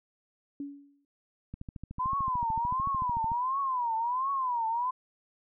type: tone with exponential decay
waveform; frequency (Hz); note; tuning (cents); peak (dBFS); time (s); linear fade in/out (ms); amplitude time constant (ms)
sine; 283.1; C#4; +37; -32; 0.6-1.05; 2; 97
type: click train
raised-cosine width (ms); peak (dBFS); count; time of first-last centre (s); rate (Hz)
5; -27; 25; 1.54-3.318; 13.5
type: tone with vibrato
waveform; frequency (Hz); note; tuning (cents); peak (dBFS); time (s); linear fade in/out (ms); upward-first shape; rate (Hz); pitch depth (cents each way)
sine; 995; B5; +13; -27; 1.99-4.91; 10; triangle; 1.4; 210
effects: none

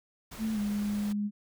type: noise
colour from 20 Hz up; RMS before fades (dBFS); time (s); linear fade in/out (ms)
pink; -45; 0.31-1.13; 10
type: tone with pitch glide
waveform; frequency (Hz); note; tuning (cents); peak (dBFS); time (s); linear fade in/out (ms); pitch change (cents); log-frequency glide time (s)
sine; 220 to 206.5; A3 to G#3; 0 to -10; -28; 0.38-1.31; 50; -110; 0.53-0.59
effects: none

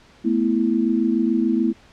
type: chord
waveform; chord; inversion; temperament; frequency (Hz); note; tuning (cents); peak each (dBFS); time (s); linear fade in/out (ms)
sine; A suspended second; none; equal; 220 / 246.9 / 329.6; A3 / B3 / E4; 0 / 0 / 0; -21; 0.24-1.73; 20
effects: pink hiss -51 dBFS RMS until 1.92 s + low-pass 5000 Hz 12 dB/octave

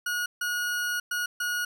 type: tone bursts at uneven times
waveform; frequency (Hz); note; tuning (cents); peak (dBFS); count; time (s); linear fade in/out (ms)
40% pulse; 1449; F#6; -37; -26; 4; 0.06-0.26 / 0.41-1 / 1.11-1.26 / 1.4-1.65; 5
effects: none

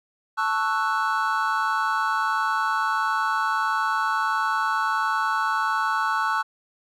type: chord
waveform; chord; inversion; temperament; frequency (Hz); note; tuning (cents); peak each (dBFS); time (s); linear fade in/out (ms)
triangle; F# minor seventh; first; equal; 880 / 1108.7 / 1318.5 / 1480; A5 / C#6 / E6 / F#6; 0 / 0 / 0 / 0; -25; 0.37-6.43; 20
effects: none

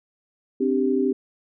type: chord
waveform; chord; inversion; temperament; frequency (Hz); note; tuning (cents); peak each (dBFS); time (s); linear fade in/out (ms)
sine; C suspended second; none; equal; 261.6 / 293.7 / 392; C4 / D4 / G4; 0 / 0 / 0; -22 / -26 / -22; 0.6-1.13; 10
effects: none

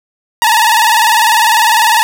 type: tone with vibrato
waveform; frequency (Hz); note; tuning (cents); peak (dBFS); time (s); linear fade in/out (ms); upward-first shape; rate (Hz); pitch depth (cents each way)
sawtooth; 903; A5; +45; -3; 0.42-2.03; 0; square; 20; 78
effects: none

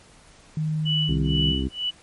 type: tone with pitch glide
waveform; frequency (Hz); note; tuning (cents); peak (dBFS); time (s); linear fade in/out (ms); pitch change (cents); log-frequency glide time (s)
sine; 155.4 to 154.33; D#3 to D#3; -2 to -14; -22; 0.57-1.52; 2; -12; 0.73-1.11
type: tone with tremolo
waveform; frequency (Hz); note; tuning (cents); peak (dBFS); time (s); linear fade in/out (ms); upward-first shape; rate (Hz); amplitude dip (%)
sine; 2960; F#7; 0; -21; 0.85-1.91; 20; sine; 2.1; 100
type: harmonic tone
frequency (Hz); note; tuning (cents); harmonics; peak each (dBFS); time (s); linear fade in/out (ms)
66.2; C2; +21; 1 / 2 / 3 / 4 / 5 / 6; -26 / -32 / -30 / -29 / -33 / -37; 1.08-1.69; 20
effects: pink hiss -52 dBFS RMS until 2.02 s + MP3 48 kbps

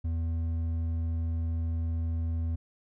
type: tone with hard clipping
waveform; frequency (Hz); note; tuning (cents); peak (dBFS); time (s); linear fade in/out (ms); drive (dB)
sine; 82.41; E2; 0; -29; 0.04-2.56; 10; 5
effects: none

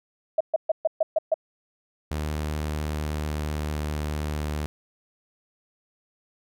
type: tone bursts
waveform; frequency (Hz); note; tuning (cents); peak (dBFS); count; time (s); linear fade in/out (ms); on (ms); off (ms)
sine; 637; D#5; +41; -17; 7; 0.38-1.342; 5; 26; 130
type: tone with pitch glide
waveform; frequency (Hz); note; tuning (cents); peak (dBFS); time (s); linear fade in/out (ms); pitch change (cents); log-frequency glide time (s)
sawtooth; 76 to 75.17; D#2 to D2; -40 to +41; -23; 2.11-4.66; 0; -19; 2.61-4.26
effects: none

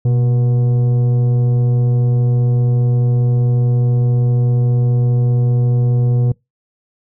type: tone with frequency modulation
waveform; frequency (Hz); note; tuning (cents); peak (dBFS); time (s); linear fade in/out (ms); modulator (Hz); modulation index
sine; 123.47; B2; 0; -8; 0.05-6.32; 5; 358; 0.26
effects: noise-tail reverb RT60 0.2 s tail -26 dB re dry + tanh soft clip ceiling -10 dBFS

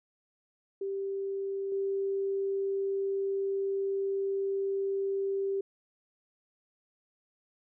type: tone with level steps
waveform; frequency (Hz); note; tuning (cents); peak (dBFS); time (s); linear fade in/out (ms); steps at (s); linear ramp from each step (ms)
sine; 392; G4; 0; -31 / -28; 0.81-5.61; 5; 1.72; 2
effects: none

